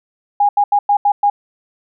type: tone bursts at uneven times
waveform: sine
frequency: 817 Hz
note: G#5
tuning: 29 cents flat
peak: -9 dBFS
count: 6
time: 0.4-0.49 / 0.57-0.64 / 0.72-0.79 / 0.89-0.97 / 1.05-1.12 / 1.23-1.3 s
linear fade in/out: 5 ms
effects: none